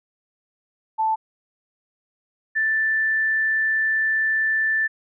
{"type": "tone pair in turn", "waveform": "sine", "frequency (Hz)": [880, 1764.7], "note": ["A5", "A6"], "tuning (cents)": [0, 5], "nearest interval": "octave", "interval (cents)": 1205, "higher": "second", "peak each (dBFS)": -18, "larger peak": "neither", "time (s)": [[0.98, 1.16], [2.55, 4.88]], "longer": "second", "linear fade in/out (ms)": 20, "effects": []}